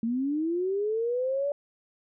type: linear sweep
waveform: sine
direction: up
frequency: 222 to 580 Hz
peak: -25 dBFS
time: 0.03-1.52 s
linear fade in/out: 2 ms
effects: none